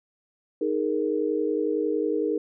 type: chord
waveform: sine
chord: D# suspended fourth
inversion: none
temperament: equal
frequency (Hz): 311.1 / 415.3 / 466.2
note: D#4 / G#4 / A#4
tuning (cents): 0 / 0 / 0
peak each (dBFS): -27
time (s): 0.61-2.38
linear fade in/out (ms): 5
effects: none